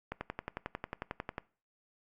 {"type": "click train", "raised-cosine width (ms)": 0.5, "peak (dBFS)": -21, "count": 15, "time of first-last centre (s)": [0.12, 1.381], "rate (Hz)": 11.1, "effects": ["noise-tail reverb RT60 0.4 s tail -22 dB re dry", "Opus 48 kbps"]}